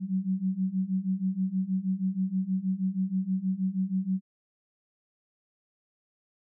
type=beating tone pair; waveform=sine; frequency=185 / 191.3 Hz; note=F#3 / G3; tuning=0 / -42 cents; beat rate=6.3 Hz; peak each=-30 / -28 dBFS; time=0-4.21 s; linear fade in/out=50 ms; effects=none